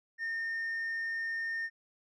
triangle tone with tanh clipping, 1823 Hz, A#6, 39 cents flat, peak -33 dBFS, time 0.18-1.7 s, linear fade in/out 50 ms, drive 6 dB, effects none

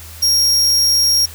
40% pulse tone, 5588 Hz, F8, in tune, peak -10 dBFS, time 0.22-1.26 s, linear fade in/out 10 ms, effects added 81 Hz sine -35 dBFS peak until 1.34 s + white hiss -37 dBFS RMS until 1.34 s

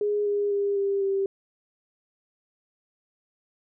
sine tone with pitch steps, 414.4 / 408.5 / 402.6 / 396.8 / 391.1 Hz, G#4 / G#4 / G4 / G4 / G4, -4 / -29 / +46 / +21 / -4 cents, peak -22 dBFS, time 0.01-1.26 s, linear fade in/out 2 ms, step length 250 ms, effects none

